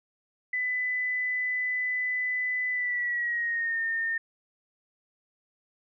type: tone with pitch glide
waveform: sine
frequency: 2000 to 1823.4 Hz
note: B6 to A#6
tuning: +21 to -39 cents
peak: -26 dBFS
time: 0.53-4.18 s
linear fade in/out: 5 ms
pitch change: -160 cents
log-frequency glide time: 2.71-3.8 s
effects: none